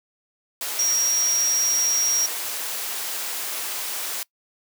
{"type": "tone in noise", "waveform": "sine", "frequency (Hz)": 5660, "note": "F8", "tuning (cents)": 22, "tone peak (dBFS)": -19, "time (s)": [0.79, 2.26], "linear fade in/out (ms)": 2, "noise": "white", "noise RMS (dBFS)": -29, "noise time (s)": [0.61, 4.23], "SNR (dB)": 7, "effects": ["noise-tail reverb RT60 0.1 s tail -23 dB re dry", "high-pass 400 Hz 12 dB/octave"]}